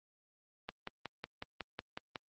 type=click train; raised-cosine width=0.3 ms; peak=-23 dBFS; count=9; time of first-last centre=0.69-2.158 s; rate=5.45 Hz; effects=high-pass 100 Hz 12 dB/octave + Opus 32 kbps